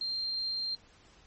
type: tone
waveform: sine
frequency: 4178 Hz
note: C8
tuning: 3 cents flat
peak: -31 dBFS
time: 0.01-0.75 s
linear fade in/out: 2 ms
effects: pink hiss -60 dBFS RMS until 1.26 s + MP3 32 kbps